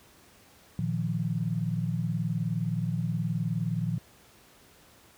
sine chord, Bb suspended fourth, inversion none, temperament equal, 116.54 / 155.56 / 174.61 Hz, Bb2 / Eb3 / F3, 0 / 0 / 0 cents, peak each -31 dBFS, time 0.79-3.98 s, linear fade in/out 0 ms, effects pink hiss -57 dBFS RMS until 5.17 s + high-pass 60 Hz 12 dB/octave

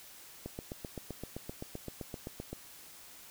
click train, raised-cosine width 2 ms, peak -26 dBFS, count 17, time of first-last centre 0.46-2.53 s, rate 7.73 Hz, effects white hiss -53 dBFS RMS until 3.3 s

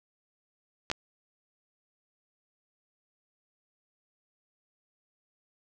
clicks, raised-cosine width 0.2 ms, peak -13 / -12 dBFS, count 2, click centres 0.901 / 0.915 s, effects none

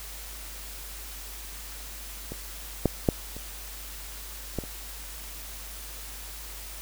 clicks, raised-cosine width 2 ms, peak -22 / -7 / -6 / -27 / -15 / -26 dBFS, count 6, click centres 2.32 / 2.857 / 3.088 / 3.366 / 4.587 / 4.638 s, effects added 50 Hz sine -42 dBFS peak until 6.81 s + white hiss -42 dBFS RMS until 6.81 s

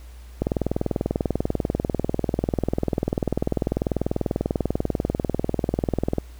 click train, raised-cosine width 2 ms, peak -8 dBFS, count 118, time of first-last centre 0.42-6.184 s, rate 20.3 Hz, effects added 60 Hz sine -39 dBFS peak until 6.39 s + pink hiss -53 dBFS RMS until 6.39 s

